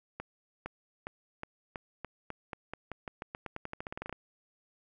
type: accelerating click train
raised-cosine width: 0.5 ms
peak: -23 dBFS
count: 25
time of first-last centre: 0.2-4.127 s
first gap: 460 ms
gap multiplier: 0.89
effects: none